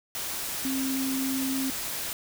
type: tone in noise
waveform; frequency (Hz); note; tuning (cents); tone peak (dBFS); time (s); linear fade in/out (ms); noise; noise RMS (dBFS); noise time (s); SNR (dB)
sine; 266.1; C4; +29; -27; 0.65-1.7; 0; white; -33; 0.15-2.13; +3
effects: none